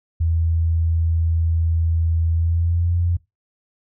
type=tone with pitch glide; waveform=sine; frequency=82.3 to 86.59 Hz; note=E2 to F2; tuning=-2 to -14 cents; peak=-16 dBFS; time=0.2-3.17 s; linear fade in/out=10 ms; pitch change=+88 cents; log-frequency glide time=2.32-2.95 s; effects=noise-tail reverb RT60 0.2 s tail -21 dB re dry